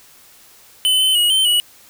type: tone with pitch steps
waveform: square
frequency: 3031 / 3053 / 2901 / 3097 / 2930 Hz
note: F#7 / G7 / F#7 / G7 / F#7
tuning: +41 / -46 / -35 / -22 / -18 cents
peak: -13 dBFS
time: 0.85-1.6 s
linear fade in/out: 0 ms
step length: 150 ms
effects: white hiss -47 dBFS RMS until 1.89 s